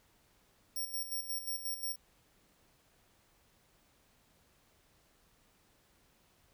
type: tone with tremolo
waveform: 5% pulse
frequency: 5550 Hz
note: F8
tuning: 12 cents flat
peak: -29 dBFS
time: 0.76-1.96 s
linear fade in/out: 5 ms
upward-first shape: square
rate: 5.6 Hz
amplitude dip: 65%
effects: pink hiss -69 dBFS RMS until 6.53 s